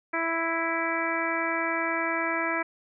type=harmonic tone; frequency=330.3 Hz; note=E4; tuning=4 cents sharp; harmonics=1 / 2 / 3 / 4 / 5 / 6 / 7; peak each=-33 / -33 / -33 / -33 / -33 / -33 / -33 dBFS; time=0.13-2.63 s; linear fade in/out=10 ms; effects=none